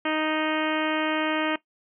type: harmonic tone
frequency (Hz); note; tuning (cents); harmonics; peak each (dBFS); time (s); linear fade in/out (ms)
311.1; D#4; 0; 1 / 2 / 3 / 4 / 5 / 6 / 7 / 8 / 9 / 10; -27 / -30 / -32 / -33 / -34 / -35 / -35 / -36 / -37 / -37; 0.05-1.56; 5
effects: noise-tail reverb RT60 0.1 s tail -17 dB re dry